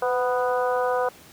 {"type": "harmonic tone with a mistuned harmonic", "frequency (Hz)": 247.5, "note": "B3", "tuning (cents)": 4, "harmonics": [2, 3, 4, 5, 6], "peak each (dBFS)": [-23, -27, -29, -31, -33], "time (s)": [0.02, 1.09], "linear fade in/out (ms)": 5, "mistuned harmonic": 2, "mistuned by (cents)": 28, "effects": ["pink hiss -48 dBFS RMS until 1.32 s", "high-pass 100 Hz 12 dB/octave"]}